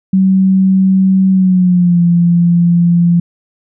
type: tone with pitch glide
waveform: sine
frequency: 190 to 172.23 Hz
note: F#3 to F3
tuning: +46 to -24 cents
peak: -6 dBFS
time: 0.13-3.2 s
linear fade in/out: 5 ms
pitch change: -170 cents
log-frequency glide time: 1.31-2.01 s
effects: none